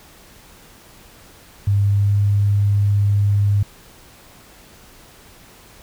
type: tone with pitch glide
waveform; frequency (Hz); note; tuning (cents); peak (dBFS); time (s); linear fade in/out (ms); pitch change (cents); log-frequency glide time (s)
sine; 100.6 to 101.53; G2 to G#2; +45 to -39; -13; 1.67-3.63; 5; +16; 1.89-2.17
effects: pink hiss -46 dBFS RMS until 5.82 s